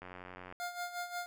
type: click train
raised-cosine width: 0.5 ms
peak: -32 dBFS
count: 47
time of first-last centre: 0.02-0.525 s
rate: 91.1 Hz
type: tone with tremolo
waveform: 25% pulse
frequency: 706 Hz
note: F5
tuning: 19 cents sharp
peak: -32 dBFS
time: 0.6-1.26 s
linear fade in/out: 0 ms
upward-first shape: sine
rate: 5.6 Hz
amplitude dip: 70%
effects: none